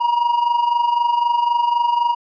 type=tone with amplitude modulation; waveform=triangle; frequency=952 Hz; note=A#5; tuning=36 cents sharp; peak=-10 dBFS; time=0-2.15 s; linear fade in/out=20 ms; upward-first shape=sine; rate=23.9 Hz; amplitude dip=65%; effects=resampled to 11025 Hz